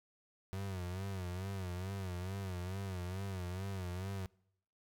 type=tone with vibrato; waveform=35% pulse; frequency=93.4 Hz; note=F#2; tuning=17 cents sharp; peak=-37 dBFS; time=0.53-4.26 s; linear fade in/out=0 ms; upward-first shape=sine; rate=2.3 Hz; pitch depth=95 cents each way; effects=noise-tail reverb RT60 0.8 s tail -26 dB re dry